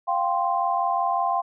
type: chord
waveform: sine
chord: F suspended second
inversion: none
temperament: equal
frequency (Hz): 698.5 / 784 / 1046.5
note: F5 / G5 / C6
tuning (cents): 0 / 0 / 0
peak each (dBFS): -25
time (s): 0.07-1.42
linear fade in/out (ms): 20
effects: none